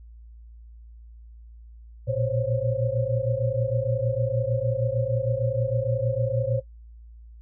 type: tone cluster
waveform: sine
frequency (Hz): 114.7 / 121.2 / 523 / 552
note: A#2 / B2 / C5 / C#5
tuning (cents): -28 / -32 / -1 / -7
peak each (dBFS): -28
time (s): 2.07-6.61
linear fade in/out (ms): 20
effects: noise-tail reverb RT60 0.1 s tail -17 dB re dry + added 57 Hz sine -43 dBFS peak until 7.41 s